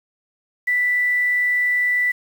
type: tone with quantisation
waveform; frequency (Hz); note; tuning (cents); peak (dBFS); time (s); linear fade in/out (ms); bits
sine; 1975.5; B6; 0; -16; 0.67-2.12; 10; 7
effects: none